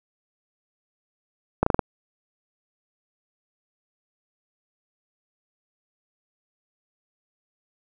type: slowing click train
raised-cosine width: 1 ms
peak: -4 dBFS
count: 5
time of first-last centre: 1.63-1.792 s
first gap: 34 ms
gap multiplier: 1.12
effects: none